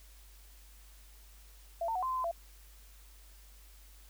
sine tone with pitch steps, 676 / 903 / 738 / 1039 / 1032 / 1025 / 678 Hz, E5 / A5 / F#5 / C6 / C6 / C6 / E5, +43 / +45 / -5 / -12 / -24 / -36 / +49 cents, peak -31 dBFS, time 1.81-2.314 s, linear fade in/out 5 ms, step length 72 ms, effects added 50 Hz sine -54 dBFS peak until 4.09 s + white hiss -61 dBFS RMS until 4.09 s

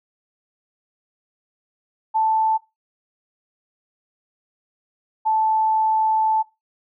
sine tone pair in turn, 880 / 876 Hz, A5 / A5, 0 / -8 cents, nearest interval unison, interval 8 cents, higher first, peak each -16 dBFS, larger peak neither, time 2.14-2.58 / 5.25-6.43 s, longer second, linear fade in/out 20 ms, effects noise-tail reverb RT60 0.2 s tail -18 dB re dry

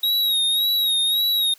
square tone with vibrato, 3797 Hz, A#7, 31 cents sharp, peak -18 dBFS, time 0.03-1.54 s, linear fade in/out 5 ms, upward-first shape sine, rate 1.8 Hz, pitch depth 56 cents each way, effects white hiss -52 dBFS RMS until 1.58 s + high-pass 400 Hz 12 dB/octave

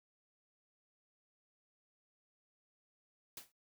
white noise with exponential decay, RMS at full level -44 dBFS, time 3.37-3.52 s, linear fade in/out 2 ms, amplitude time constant 32 ms, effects noise-tail reverb RT60 0.1 s tail -22 dB re dry

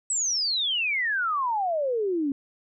sine exponential sweep, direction down, 8040 to 268.1 Hz, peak -23 dBFS, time 0.1-2.32 s, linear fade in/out 2 ms, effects none

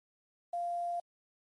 sine tone with quantisation, 695 Hz, F5, 9 cents flat, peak -32 dBFS, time 0.53-1 s, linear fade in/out 5 ms, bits 10, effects MP3 48 kbps

